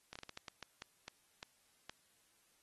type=slowing click train; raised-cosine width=0.2 ms; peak=-29 dBFS; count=12; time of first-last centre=0.13-1.896 s; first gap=25 ms; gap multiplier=1.34; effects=white hiss -73 dBFS RMS until 2.62 s + AAC 32 kbps